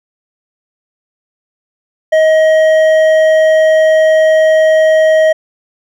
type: tone with hard clipping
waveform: sine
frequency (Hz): 631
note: D#5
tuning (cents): +24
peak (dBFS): -7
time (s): 2.12-5.33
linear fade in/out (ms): 10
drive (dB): 7
effects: none